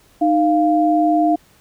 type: tone pair together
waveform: sine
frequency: 308.3 / 696.1 Hz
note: D#4 / F5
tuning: -16 / -6 cents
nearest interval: octave + major second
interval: 1410 cents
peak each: -15 dBFS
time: 0.21-1.36 s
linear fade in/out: 10 ms
effects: pink hiss -53 dBFS RMS until 1.6 s